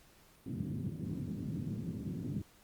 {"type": "band-pass noise", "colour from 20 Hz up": "pink", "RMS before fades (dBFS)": -39, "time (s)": [0.46, 2.42], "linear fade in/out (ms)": 5, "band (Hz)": [110, 270], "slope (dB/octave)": 24, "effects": ["pink hiss -63 dBFS RMS until 2.63 s", "Opus 48 kbps"]}